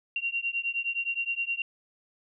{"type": "beating tone pair", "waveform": "sine", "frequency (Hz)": [2754, 2763.6], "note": ["F7", "F7"], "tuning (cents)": [-25, -19], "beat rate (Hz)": 9.6, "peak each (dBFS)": -31, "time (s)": [0.16, 1.62], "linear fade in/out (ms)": 2, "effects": []}